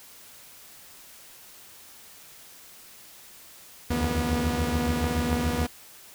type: tone cluster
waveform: sawtooth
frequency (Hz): 73.1 / 80.1 / 87.1 / 242.4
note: D2 / E2 / F2 / B3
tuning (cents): -7 / -49 / -4 / -32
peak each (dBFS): -26 / -27 / -29 / -23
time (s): 3.9-5.67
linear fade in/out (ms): 10
effects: white hiss -49 dBFS RMS until 6.14 s